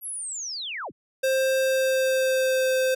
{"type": "linear sweep", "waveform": "sine", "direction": "down", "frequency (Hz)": [11680, 33.57], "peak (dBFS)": -30, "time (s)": [0.01, 0.92], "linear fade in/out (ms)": 50}
{"type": "tone with pitch glide", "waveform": "square", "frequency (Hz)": [528, 519.5], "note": ["C5", "C5"], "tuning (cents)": [16, -12], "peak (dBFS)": -21, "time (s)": [1.23, 2.95], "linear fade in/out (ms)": 10, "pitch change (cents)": -28, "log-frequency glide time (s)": [1.59, 2.76]}
{"effects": []}